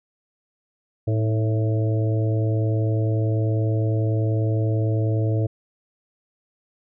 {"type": "harmonic tone with a mistuned harmonic", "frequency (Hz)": 110.5, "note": "A2", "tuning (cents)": 8, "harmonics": [1, 3, 4, 5, 6], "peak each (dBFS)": [-19, -29, -31, -33, -35], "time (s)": [1.07, 5.47], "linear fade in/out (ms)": 10, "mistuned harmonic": 3, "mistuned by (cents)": -57, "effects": []}